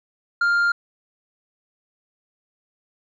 triangle tone with tanh clipping, 1400 Hz, F6, 4 cents sharp, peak -17 dBFS, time 0.41-0.72 s, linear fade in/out 5 ms, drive 8 dB, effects none

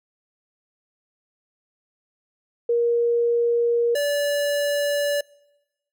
sine / square tone pair in turn, 471.8 / 577.6 Hz, A#4 / D5, +21 / -29 cents, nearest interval major third, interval 350 cents, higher second, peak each -17 / -21 dBFS, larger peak first, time 2.69-3.95 / 3.95-5.21 s, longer neither, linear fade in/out 5 ms, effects noise-tail reverb RT60 1.0 s tail -25 dB re dry

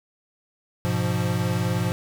square chord, F diminished, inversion first, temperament equal, 103.83 / 123.47 / 174.61 Hz, Ab2 / Cb3 / F3, 0 / 0 / 0 cents, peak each -27 dBFS, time 0.85-1.92 s, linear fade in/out 0 ms, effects none

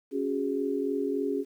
sine chord, C# suspended fourth, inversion none, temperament equal with one note detuned, 277.2 / 370 / 413.4 Hz, C#4 / F#4 / G#4, 0 / 0 / -8 cents, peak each -30 / -33 / -30 dBFS, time 0.11-1.45 s, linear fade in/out 50 ms, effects 10-bit

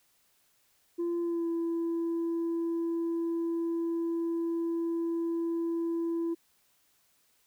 sine tone with pitch glide, 342.6 to 334.6 Hz, F4 to E4, -33 to +26 cents, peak -26 dBFS, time 0.98-6.35 s, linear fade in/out 20 ms, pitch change -41 cents, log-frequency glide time 1.21-1.47 s, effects tanh soft clip ceiling -27 dBFS + white hiss -69 dBFS RMS until 7.46 s

